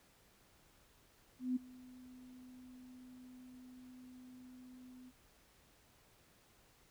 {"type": "tone with ADSR envelope", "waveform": "sine", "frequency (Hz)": 252.9, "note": "B3", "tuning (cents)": 41, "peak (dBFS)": -31, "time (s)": [1.39, 5.12], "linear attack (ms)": 170, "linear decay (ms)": 14, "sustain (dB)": -22, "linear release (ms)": 36, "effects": ["pink hiss -68 dBFS RMS until 6.9 s"]}